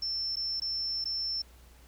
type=tone with dropouts; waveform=sine; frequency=5360 Hz; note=E8; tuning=28 cents sharp; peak=-30 dBFS; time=0.02-1.42 s; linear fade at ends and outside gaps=5 ms; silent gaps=0.358-0.367 / 0.6-0.618 / 1.043-1.054 s; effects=added 60 Hz sine -54 dBFS peak until 1.87 s + pink hiss -60 dBFS RMS until 1.87 s